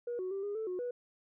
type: tone with pitch steps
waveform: sine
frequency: 479.8 / 370 / 391.5 / 408.3 / 440.6 / 364.2 / 488.9 Hz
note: A#4 / F#4 / G4 / G#4 / A4 / F#4 / B4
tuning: +50 / 0 / -2 / -29 / +2 / -27 / -18 cents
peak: -33 dBFS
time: 0.07-0.91 s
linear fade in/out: 5 ms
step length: 120 ms
effects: tanh soft clip ceiling -31 dBFS